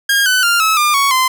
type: tone with pitch steps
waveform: sawtooth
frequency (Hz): 1622 / 1504.7 / 1395.8 / 1294.8 / 1201.2 / 1114.3 / 1033.7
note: G#6 / F#6 / F6 / E6 / D6 / C#6 / C6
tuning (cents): -41 / +29 / -1 / -31 / +39 / +9 / -21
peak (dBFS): -7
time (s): 0.09-1.28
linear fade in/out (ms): 5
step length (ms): 170
effects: none